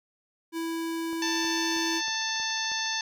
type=tone; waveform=square; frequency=329.6 Hz; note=E4; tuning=in tune; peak=-30 dBFS; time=0.52-2.02 s; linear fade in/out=50 ms
type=click train; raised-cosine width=1 ms; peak=-33 dBFS; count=6; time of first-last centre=1.13-2.717 s; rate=3.15 Hz
type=harmonic tone; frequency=886 Hz; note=A5; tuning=12 cents sharp; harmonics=1 / 2 / 3 / 4 / 5 / 6 / 7; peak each=-36 / -33 / -38 / -35 / -35 / -37 / -35 dBFS; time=1.22-3.01 s; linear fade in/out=2 ms
effects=none